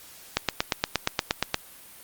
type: click train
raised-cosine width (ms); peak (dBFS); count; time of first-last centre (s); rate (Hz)
0.2; -4; 11; 0.37-1.544; 8.52
effects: white hiss -48 dBFS RMS until 2.03 s + Opus 48 kbps